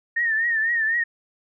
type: tone with vibrato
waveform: sine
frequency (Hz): 1823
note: A#6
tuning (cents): -39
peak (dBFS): -19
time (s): 0.16-1.04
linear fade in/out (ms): 10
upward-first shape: triangle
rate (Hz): 4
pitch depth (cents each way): 92
effects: none